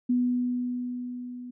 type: tone with level ramp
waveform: sine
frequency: 246.9 Hz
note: B3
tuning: in tune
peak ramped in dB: -20 to -37 dBFS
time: 0.09-1.51 s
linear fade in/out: 10 ms
effects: none